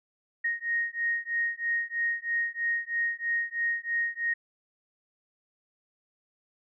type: beating tone pair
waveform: sine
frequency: 1864.7 / 1867.8 Hz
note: A#6 / A#6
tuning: 0 / +3 cents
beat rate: 3.1 Hz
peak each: -30 dBFS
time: 0.44-4.34 s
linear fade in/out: 10 ms
effects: none